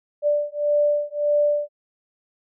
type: beating tone pair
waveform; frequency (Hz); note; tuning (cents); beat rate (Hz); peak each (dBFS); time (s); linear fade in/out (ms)
sine; 587.3 / 589; D5 / D5; 0 / +5; 1.7; -21; 0.22-1.69; 50
effects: none